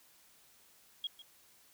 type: tone with echo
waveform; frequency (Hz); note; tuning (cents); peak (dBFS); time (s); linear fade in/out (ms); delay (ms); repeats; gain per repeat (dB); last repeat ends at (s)
sine; 3281; G#7; -22; -34; 1.04-1.07; 2; 150; 1; -15; 1.22
effects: white hiss -64 dBFS RMS until 1.73 s